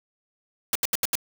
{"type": "noise bursts", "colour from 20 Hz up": "white", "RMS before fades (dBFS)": -23, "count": 5, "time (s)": [0.73, 1.154], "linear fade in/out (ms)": 2, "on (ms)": 24, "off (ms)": 76, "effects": []}